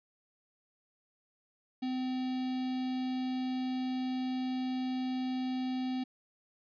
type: tone with notch filter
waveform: square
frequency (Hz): 256.4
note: C4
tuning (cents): -35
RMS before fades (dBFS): -34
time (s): 1.82-6.04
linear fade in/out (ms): 10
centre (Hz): 1400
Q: 0.75
effects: resampled to 11025 Hz